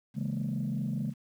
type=chord; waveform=sine; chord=A# half-diminished seventh; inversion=first; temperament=equal; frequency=138.59 / 164.81 / 207.7 / 233.1 Hz; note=C#3 / E3 / G#3 / A#3; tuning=0 / 0 / 0 / 0 cents; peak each=-33 / -36 / -33 / -36 dBFS; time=0.14-1.14 s; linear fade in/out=50 ms; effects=tanh soft clip ceiling -24 dBFS + 10-bit